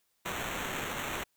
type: noise with sample-and-hold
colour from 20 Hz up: white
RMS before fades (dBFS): -36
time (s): 0.25-1.24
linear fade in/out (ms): 10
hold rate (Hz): 4900
effects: white hiss -75 dBFS RMS until 1.36 s